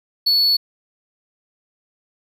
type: tone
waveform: triangle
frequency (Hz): 4419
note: C#8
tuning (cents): -6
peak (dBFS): -12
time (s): 0.26-0.57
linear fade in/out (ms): 10
effects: none